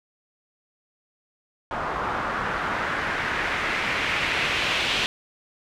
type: noise with low-pass filter sweep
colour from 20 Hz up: white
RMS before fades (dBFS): -26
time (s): 1.71-5.06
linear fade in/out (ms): 0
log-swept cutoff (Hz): 1100 to 3100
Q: 1.9
effects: none